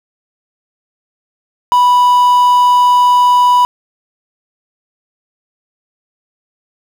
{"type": "tone with quantisation", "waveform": "triangle", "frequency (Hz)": 985, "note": "B5", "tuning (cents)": -5, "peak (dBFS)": -4, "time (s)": [1.72, 3.65], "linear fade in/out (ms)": 0, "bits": 5, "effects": []}